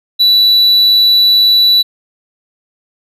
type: tone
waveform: triangle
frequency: 3951 Hz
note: B7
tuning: in tune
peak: -4 dBFS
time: 0.19-1.83 s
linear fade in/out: 20 ms
effects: resampled to 32000 Hz